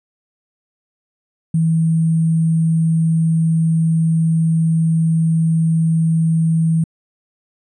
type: tone with sample-and-hold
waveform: sine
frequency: 162.6 Hz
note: E3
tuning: 23 cents flat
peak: -12 dBFS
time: 1.54-6.84 s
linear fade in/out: 5 ms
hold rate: 8820 Hz
effects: resampled to 22050 Hz